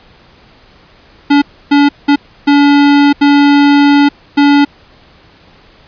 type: tone bursts at uneven times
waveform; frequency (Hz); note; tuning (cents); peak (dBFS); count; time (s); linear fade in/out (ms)
square; 286.1; D4; -45; -5; 6; 1.3-1.42 / 1.71-1.89 / 2.08-2.16 / 2.47-3.13 / 3.21-4.09 / 4.37-4.65; 10
effects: pink hiss -43 dBFS RMS until 5.87 s + resampled to 11025 Hz